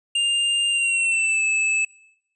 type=tone with pitch glide; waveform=square; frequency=2802 to 2614 Hz; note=F7 to E7; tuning=+5 to -15 cents; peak=-19 dBFS; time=0.15-1.85 s; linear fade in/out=5 ms; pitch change=-120 cents; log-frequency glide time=0.69-1.44 s; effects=noise-tail reverb RT60 0.8 s tail -23 dB re dry + resampled to 22050 Hz